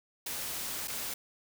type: noise with dropouts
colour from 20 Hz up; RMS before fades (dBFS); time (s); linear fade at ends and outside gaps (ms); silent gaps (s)
white; -37; 0.26-1.14; 5; 0.875-0.88
effects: none